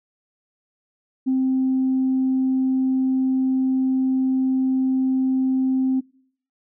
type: tone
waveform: sine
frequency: 261.6 Hz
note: C4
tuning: in tune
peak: -16 dBFS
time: 1.26-6.01 s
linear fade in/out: 20 ms
effects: noise-tail reverb RT60 0.6 s tail -24 dB re dry + tanh soft clip ceiling -13 dBFS